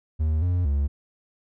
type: tone with pitch steps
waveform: triangle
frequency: 78 / 89.2 / 70.8 Hz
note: D#2 / F2 / C#2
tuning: +5 / +37 / +37 cents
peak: -18 dBFS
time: 0.19-0.88 s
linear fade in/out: 20 ms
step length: 230 ms
effects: none